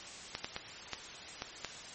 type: clicks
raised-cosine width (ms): 0.2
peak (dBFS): -18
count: 6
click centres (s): 0.351 / 0.445 / 0.564 / 0.933 / 1.421 / 1.647
effects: white hiss -47 dBFS RMS until 1.94 s + MP3 32 kbps